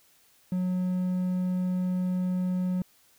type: tone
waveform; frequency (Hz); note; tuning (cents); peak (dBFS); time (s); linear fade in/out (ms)
triangle; 182.5; F#3; -24; -23; 0.52-2.82; 2
effects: white hiss -62 dBFS RMS until 3.18 s